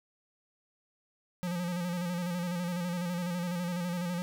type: tone with vibrato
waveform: square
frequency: 176.1 Hz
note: F3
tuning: 15 cents sharp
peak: -32 dBFS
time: 1.43-4.22 s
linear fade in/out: 0 ms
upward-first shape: square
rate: 12 Hz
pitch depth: 42 cents each way
effects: none